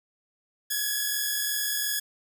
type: tone pair together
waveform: 5% pulse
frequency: 1661.2 / 1704 Hz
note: G#6 / G#6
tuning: 0 / +44 cents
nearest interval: unison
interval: 44 cents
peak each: -18 / -18 dBFS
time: 0.7-2 s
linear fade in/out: 10 ms
effects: none